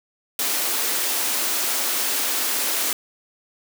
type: high-pass noise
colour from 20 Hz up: white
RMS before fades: -23 dBFS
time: 0.39-2.93 s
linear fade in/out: 2 ms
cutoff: 230 Hz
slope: 48 dB/octave
effects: none